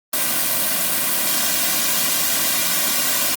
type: noise with comb filter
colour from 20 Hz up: white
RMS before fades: -19 dBFS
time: 0.13-3.35 s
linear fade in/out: 5 ms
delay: 2.3 ms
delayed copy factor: -0.7
effects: high-pass 150 Hz 12 dB/octave + Opus 32 kbps